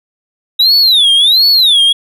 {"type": "tone with vibrato", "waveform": "triangle", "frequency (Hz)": 3769, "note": "A#7", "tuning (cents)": 18, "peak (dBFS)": -4, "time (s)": [0.59, 1.93], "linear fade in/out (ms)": 10, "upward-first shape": "sine", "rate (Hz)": 1.4, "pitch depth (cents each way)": 280, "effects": []}